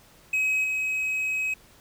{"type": "tone with level steps", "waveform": "triangle", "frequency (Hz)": 2544, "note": "D#7", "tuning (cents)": 38, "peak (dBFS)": [-20, -23], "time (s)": [0.33, 1.54], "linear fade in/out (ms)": 5, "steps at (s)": 0.64, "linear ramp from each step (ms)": 2, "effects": ["pink hiss -55 dBFS RMS until 1.8 s"]}